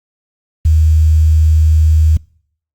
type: tone with quantisation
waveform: sine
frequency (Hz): 78.5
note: D#2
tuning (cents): +16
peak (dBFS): -6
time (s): 0.65-2.17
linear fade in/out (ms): 5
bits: 6
effects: noise-tail reverb RT60 0.6 s tail -25 dB re dry + Opus 48 kbps